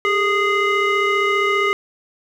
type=tone with frequency modulation; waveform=sine; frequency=1238 Hz; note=D#6; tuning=9 cents flat; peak=-13 dBFS; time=0.05-1.73 s; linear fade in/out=0 ms; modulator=837 Hz; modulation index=1.4; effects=tanh soft clip ceiling -13 dBFS + 8-bit